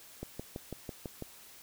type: click train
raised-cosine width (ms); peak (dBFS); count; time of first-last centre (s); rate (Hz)
2; -25; 7; 0.23-1.223; 6.04
effects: white hiss -54 dBFS RMS until 1.62 s